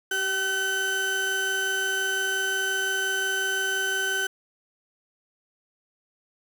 35% pulse tone pair together, 386.8 / 1521.5 Hz, G4 / F#6, -23 / +48 cents, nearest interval 2 octaves, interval 2371 cents, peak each -31 / -23 dBFS, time 0.11-4.27 s, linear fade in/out 5 ms, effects 9-bit

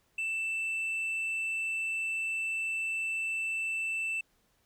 sine tone with tanh clipping, 2657 Hz, E7, 13 cents sharp, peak -31 dBFS, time 0.18-4.21 s, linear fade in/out 5 ms, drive 3 dB, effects pink hiss -71 dBFS RMS until 4.65 s

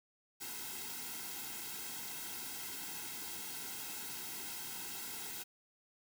white noise with comb filter, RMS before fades -44 dBFS, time 0.4-5.44 s, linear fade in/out 20 ms, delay 1.7 ms, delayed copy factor -1, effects none

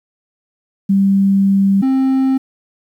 sine / triangle tone pair in turn, 196 / 264.9 Hz, G3 / C4, 0 / +22 cents, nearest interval perfect fourth, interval 522 cents, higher second, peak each -9 / -9 dBFS, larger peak neither, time 0.89-1.82 / 1.82-2.38 s, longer first, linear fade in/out 10 ms, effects 8-bit

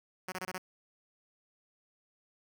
5% pulse tone bursts, 185 Hz, F#3, in tune, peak -25 dBFS, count 5, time 0.28-0.581 s, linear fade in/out 5 ms, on 41 ms, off 24 ms, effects none

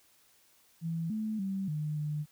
sine tone with pitch steps, 164.9 / 217 / 193.4 / 151.6 / 149.9 Hz, E3 / A3 / G3 / D#3 / D3, +1 / -24 / -23 / -45 / +36 cents, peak -31 dBFS, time 0.81-2.26 s, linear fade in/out 50 ms, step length 290 ms, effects white hiss -65 dBFS RMS until 2.31 s

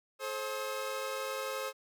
sawtooth tone cluster, 430.2 / 531 / 1279 Hz, A4 / C5 / D#6, -39 / +25 / +47 cents, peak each -38 / -33 / -38 dBFS, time 0.19-1.73 s, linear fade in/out 50 ms, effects none

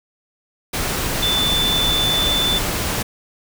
sine tone in noise, 3520 Hz, A7, in tune, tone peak -17 dBFS, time 1.22-2.59 s, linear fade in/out 10 ms, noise pink, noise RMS -22 dBFS, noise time 0.73-3.03 s, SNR +2 dB, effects none

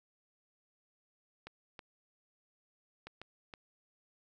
clicks, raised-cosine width 0.3 ms, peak -30 dBFS, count 5, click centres 1.47 / 1.792 / 3.07 / 3.216 / 3.538 s, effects none

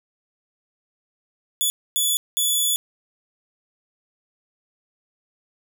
10% pulse tone bursts at uneven times, 3436 Hz, A7, 42 cents flat, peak -11 dBFS, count 3, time 1.61-1.7 / 1.96-2.17 / 2.37-2.76 s, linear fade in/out 0 ms, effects none

